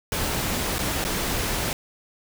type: noise with dropouts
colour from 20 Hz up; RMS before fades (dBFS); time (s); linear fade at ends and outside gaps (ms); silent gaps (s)
pink; -26; 0.12-1.73; 1; 0.784-0.79 / 1.041-1.049
effects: none

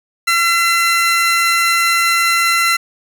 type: tone pair together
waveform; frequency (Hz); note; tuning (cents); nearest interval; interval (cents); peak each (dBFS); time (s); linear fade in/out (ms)
30% pulse; 1357 / 2033; E6 / B6; +50 / +50; perfect fifth; 700; -12; 0.27-2.77; 10
effects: none

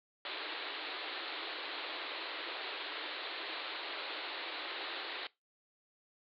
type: band-pass noise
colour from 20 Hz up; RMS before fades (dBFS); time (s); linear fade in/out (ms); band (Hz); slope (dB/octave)
white; -42; 0.25-5.27; 2; 290 to 4300; 96
effects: noise-tail reverb RT60 0.2 s tail -21 dB re dry

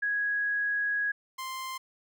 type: tone pair in turn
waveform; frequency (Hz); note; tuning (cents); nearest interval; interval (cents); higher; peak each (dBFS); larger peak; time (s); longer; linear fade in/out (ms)
sine / sawtooth; 1661.2 / 1046.5; G#6 / C6; 0 / 0; minor sixth; 800; first; -26 / -31; first; 0.02-1.12 / 1.38-1.78; first; 10
effects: none

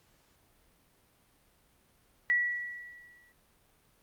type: tone with exponential decay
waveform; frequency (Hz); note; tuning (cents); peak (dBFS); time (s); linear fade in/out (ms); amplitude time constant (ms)
sine; 1941; B6; -31; -22; 2.3-3.32; 0; 220
effects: pink hiss -67 dBFS RMS until 4.02 s + Opus 48 kbps

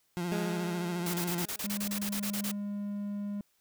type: tone with vibrato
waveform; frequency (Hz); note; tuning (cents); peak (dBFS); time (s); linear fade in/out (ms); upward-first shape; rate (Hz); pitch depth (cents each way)
30% pulse; 174.61; F3; 0; -29; 0.17-1.45; 0; sine; 14; 46
type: tone with exponential decay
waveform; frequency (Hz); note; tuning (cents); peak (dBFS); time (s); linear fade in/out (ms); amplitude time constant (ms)
20% pulse; 207.7; G#3; 0; -27; 0.32-2.16; 0; 400
type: noise bursts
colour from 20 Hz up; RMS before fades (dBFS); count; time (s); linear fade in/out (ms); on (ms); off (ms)
white; -36; 14; 1.06-2.516; 5; 78; 28
type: tone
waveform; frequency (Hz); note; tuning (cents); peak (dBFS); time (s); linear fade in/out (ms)
triangle; 203.8; G#3; -32; -31; 1.64-3.41; 2
effects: white hiss -72 dBFS RMS until 3.6 s

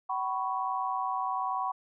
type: chord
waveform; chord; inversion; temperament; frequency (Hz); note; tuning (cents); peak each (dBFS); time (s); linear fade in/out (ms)
sine; F# suspended fourth; none; equal with one note detuned; 759 / 987.8 / 1108.7; F#5 / B5 / C#6; +44 / 0 / 0; -33; 0.09-1.72; 10
effects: none

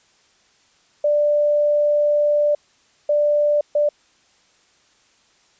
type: tone bursts at uneven times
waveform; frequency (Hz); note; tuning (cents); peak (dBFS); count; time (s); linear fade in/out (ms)
sine; 590; D5; +8; -14; 3; 1.04-2.55 / 3.09-3.61 / 3.75-3.89; 5
effects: white hiss -58 dBFS RMS until 5.59 s + resampled to 16000 Hz

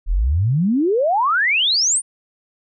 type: exponential sweep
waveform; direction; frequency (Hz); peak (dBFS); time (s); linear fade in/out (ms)
sine; up; 35.58 to 9520; -14; 0.06-2.02; 50
effects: none

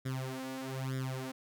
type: tone with flanger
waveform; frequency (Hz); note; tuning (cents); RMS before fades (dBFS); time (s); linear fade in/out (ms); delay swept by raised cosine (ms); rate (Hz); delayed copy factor
sawtooth; 131.5; C3; +9; -38; 0.05-1.32; 10; 0.56 to 4.16; 1.1; +1
effects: none

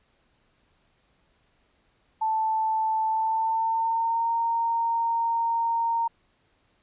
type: tone with pitch glide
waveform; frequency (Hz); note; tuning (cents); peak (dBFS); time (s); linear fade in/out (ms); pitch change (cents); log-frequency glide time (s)
sine; 880 to 923.2; A5 to A#5; 0 to -17; -22; 2.21-6.08; 10; +83; 3.07-4.3
effects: pink hiss -67 dBFS RMS until 6.82 s + resampled to 8000 Hz

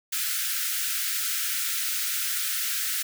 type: high-pass noise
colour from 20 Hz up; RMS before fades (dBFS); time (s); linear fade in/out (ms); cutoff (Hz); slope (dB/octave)
white; -28; 0.12-3.03; 10; 1300; 96
effects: none

